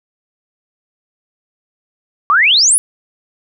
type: exponential sweep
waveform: sine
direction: up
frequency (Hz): 1108.7 to 10960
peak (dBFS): -7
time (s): 2.3-2.78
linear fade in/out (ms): 0
effects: none